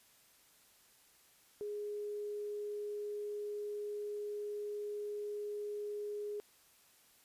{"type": "tone", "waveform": "sine", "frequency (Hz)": 415.3, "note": "G#4", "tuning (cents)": 0, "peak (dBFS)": -38, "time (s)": [1.61, 6.4], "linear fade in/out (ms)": 0, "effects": ["white hiss -66 dBFS RMS until 7.24 s", "resampled to 32000 Hz"]}